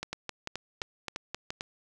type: two click trains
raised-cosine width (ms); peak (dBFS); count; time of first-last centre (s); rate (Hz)
0.2; -17 / -17; 7 / 5; 0.03-1.609 / 0.13-1.505; 3.8 / 2.91
effects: none